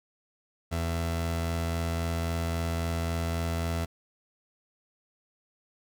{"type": "tone pair together", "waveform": "sawtooth", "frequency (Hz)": [83.7, 334.8], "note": ["E2", "E4"], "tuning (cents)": [27, 27], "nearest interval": "2 octaves", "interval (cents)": 2400, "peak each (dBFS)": [-24, -32], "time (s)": [0.71, 3.86], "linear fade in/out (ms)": 20, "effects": []}